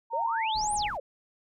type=tone with pitch glide; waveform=sine; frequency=920 to 834 Hz; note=A#5 to G#5; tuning=-23 to +7 cents; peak=-27 dBFS; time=0.1-0.91 s; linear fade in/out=50 ms; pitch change=-170 cents; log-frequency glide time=0.29-0.72 s
type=exponential two-way sweep; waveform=sine; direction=up then down; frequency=496.1 to 9956 to 496.1 Hz; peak=-31 dBFS; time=0.13-1 s; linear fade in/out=5 ms; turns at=0.74 s
type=noise; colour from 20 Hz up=brown; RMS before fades=-44 dBFS; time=0.54-0.98 s; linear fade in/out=20 ms
effects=none